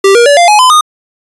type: tone with pitch steps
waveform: square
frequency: 392 / 474.3 / 573.9 / 694.4 / 840.3 / 1016.7 / 1230.2 Hz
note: G4 / A#4 / D5 / F5 / G#5 / B5 / D#6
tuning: 0 / +30 / -40 / -10 / +20 / +50 / -20 cents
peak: -3 dBFS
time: 0.04-0.81 s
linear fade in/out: 5 ms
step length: 110 ms
effects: resampled to 24000 Hz